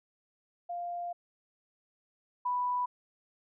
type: tone pair in turn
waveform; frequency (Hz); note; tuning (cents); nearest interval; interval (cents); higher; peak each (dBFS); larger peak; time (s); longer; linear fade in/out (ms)
sine; 698.5 / 987.8; F5 / B5; 0 / 0; tritone; 600; second; -34 / -28; second; 0.69-1.13 / 2.45-2.86; first; 10
effects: none